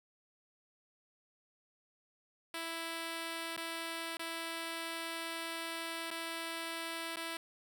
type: tone with dropouts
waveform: 5% pulse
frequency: 330.5 Hz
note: E4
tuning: 5 cents sharp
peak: -27 dBFS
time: 2.54-7.37 s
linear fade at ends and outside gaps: 2 ms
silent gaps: 3.565-3.575 / 4.17-4.194 / 6.105-6.112 / 7.159-7.169 s
effects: none